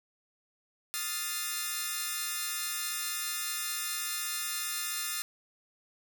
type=chord; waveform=5% pulse; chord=F dominant seventh; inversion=third; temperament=equal; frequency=1244.5 / 1396.9 / 1760 / 2093 Hz; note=Eb6 / F6 / A6 / C7; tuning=0 / 0 / 0 / 0 cents; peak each=-26 / -27 / -26 / -30 dBFS; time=0.94-5.22 s; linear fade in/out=0 ms; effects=none